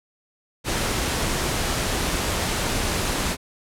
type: noise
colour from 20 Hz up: pink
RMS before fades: -24 dBFS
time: 0.64-3.37 s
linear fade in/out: 50 ms
effects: low-pass 11000 Hz 12 dB/octave